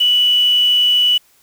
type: tone with quantisation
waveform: sine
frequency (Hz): 2956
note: F#7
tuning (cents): -2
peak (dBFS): -10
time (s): 0-1.18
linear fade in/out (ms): 10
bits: 5
effects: white hiss -54 dBFS RMS until 1.42 s